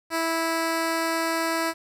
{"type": "tone", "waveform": "10% pulse", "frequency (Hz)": 328.2, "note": "E4", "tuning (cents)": -8, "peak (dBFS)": -15, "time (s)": [0.1, 1.74], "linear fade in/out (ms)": 50, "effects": ["resampled to 32000 Hz", "9-bit"]}